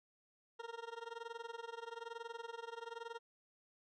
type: tone with amplitude modulation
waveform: 20% pulse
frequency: 463.7 Hz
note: A#4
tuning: 9 cents flat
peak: -37 dBFS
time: 0.59-3.19 s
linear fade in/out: 10 ms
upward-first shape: sine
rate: 21.1 Hz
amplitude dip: 90%
effects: low-pass 4000 Hz 12 dB/octave